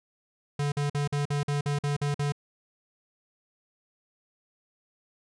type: tone bursts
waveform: square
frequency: 144.4 Hz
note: D3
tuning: 29 cents flat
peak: -26 dBFS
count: 10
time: 0.59-2.322 s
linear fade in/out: 5 ms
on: 130 ms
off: 48 ms
effects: resampled to 22050 Hz